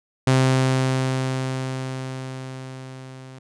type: tone with level ramp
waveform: sawtooth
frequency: 130.9 Hz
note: C3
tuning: 1 cent sharp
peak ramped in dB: -10 to -35 dBFS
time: 0.27-3.39 s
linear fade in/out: 5 ms
effects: resampled to 22050 Hz